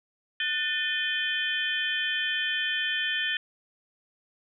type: tone cluster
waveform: sine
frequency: 1478 / 1787 / 2471 / 3100 / 3436 Hz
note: F#6 / A6 / D#7 / G7 / A7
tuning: -2 / +26 / -13 / -20 / -42 cents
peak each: -38 / -29 / -34 / -30 / -37 dBFS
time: 0.4-3.37 s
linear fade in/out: 2 ms
effects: none